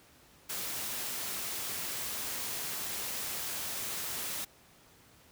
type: noise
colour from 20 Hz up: white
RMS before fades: -37 dBFS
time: 0.49-4.45 s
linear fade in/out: 10 ms
effects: pink hiss -60 dBFS RMS until 5.31 s + high-pass 60 Hz 12 dB/octave